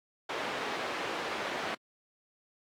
pink band-pass noise, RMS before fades -36 dBFS, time 0.29-1.75 s, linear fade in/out 5 ms, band 400 to 2800 Hz, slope 12 dB/octave, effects AAC 64 kbps

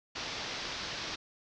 white low-pass noise, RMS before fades -39 dBFS, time 0.15-1.16 s, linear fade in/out 10 ms, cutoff 5600 Hz, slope 48 dB/octave, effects none

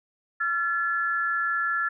sine tone pair together, 1365 / 1719.8 Hz, F6 / A6, -40 / -40 cents, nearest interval major third, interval 400 cents, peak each -26 dBFS, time 0.4-1.89 s, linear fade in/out 10 ms, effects none

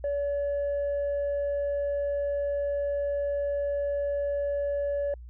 sine tone, 570 Hz, C#5, 48 cents sharp, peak -24 dBFS, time 0.04-5.14 s, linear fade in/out 2 ms, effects tanh soft clip ceiling -24 dBFS + added 60 Hz sine -41 dBFS peak until 5.29 s

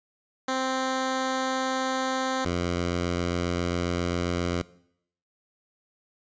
10% pulse tone pair in turn, 261.6 / 87.46 Hz, C4 / F2, 0 / +3 cents, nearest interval octave + perfect fifth, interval 1897 cents, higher first, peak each -17 dBFS, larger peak neither, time 0.48-2.45 / 2.45-4.62 s, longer second, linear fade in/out 5 ms, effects noise-tail reverb RT60 0.7 s tail -20 dB re dry + resampled to 16000 Hz

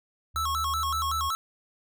sine tone, 76.2 Hz, D#2, 36 cents flat, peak -34 dBFS, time 0.34-1.3 s, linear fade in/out 20 ms
square tone with vibrato, 1200 Hz, D6, 37 cents sharp, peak -27 dBFS, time 0.36-1.35 s, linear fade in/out 0 ms, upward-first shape square, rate 5.3 Hz, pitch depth 160 cents each way
effects none

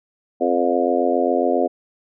harmonic tone with a mistuned harmonic, 87.31 Hz, F2, in tune, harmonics 3 / 4 / 5 / 6 / 7 / 8, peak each -23 / -23 / -23 / -23 / -23 / -23 dBFS, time 0.4-1.68 s, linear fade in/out 20 ms, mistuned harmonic 8, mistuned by +26 cents, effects none

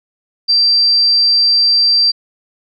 sine tone, 4700 Hz, D8, 1 cent sharp, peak -8 dBFS, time 0.48-2.12 s, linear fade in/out 20 ms, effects none

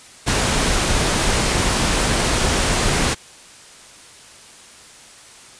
pink noise, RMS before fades -18 dBFS, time 0.26-3.15 s, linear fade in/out 20 ms, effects white hiss -43 dBFS RMS until 5.59 s + resampled to 22050 Hz

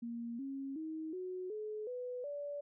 sine tone with pitch steps, 234.4 / 272.4 / 316.5 / 367.8 / 427.4 / 496.7 / 577.2 Hz, A#3 / C#4 / D#4 / F#4 / G#4 / B4 / D5, +10 / -30 / +30 / -10 / +50 / +10 / -30 cents, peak -39 dBFS, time 0.02-2.61 s, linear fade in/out 10 ms, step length 370 ms, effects none

